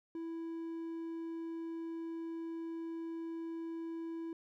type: tone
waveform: triangle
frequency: 330 Hz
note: E4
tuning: 2 cents sharp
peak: -37 dBFS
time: 0.15-4.33 s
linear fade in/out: 2 ms
effects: none